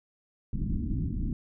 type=low-pass noise; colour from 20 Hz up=pink; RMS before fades=-30 dBFS; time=0.53-1.33 s; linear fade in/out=2 ms; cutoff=290 Hz; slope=48 dB/octave; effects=none